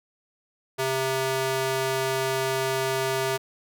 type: tone with high-pass filter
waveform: square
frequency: 132.5 Hz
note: C3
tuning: 22 cents sharp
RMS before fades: -26 dBFS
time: 0.78-3.38 s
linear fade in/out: 20 ms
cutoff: 380 Hz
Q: 0.83
effects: none